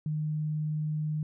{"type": "tone", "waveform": "sine", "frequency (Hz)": 153.1, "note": "D#3", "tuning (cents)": -28, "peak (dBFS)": -28, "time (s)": [0.06, 1.23], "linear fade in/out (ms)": 2, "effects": []}